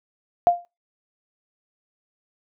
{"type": "tone with exponential decay", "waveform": "sine", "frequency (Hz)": 698.5, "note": "F5", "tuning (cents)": 0, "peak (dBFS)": -9, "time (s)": [0.47, 0.65], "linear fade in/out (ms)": 0, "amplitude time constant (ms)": 39, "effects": ["noise-tail reverb RT60 0.2 s tail -18 dB re dry"]}